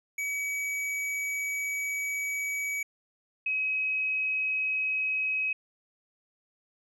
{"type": "tone pair in turn", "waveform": ["square", "sine"], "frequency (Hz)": [2274, 2544], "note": ["C#7", "D#7"], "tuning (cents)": [44, 38], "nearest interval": "major second", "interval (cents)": 194, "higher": "second", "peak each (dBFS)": [-30, -26], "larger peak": "second", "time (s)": [[0.18, 2.83], [3.46, 5.53]], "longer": "first", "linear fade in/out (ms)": 5, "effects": ["low-pass 12000 Hz 12 dB/octave"]}